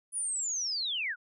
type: linear sweep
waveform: sine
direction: down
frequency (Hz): 9956 to 1368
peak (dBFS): -30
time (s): 0.12-1.16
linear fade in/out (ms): 50
effects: none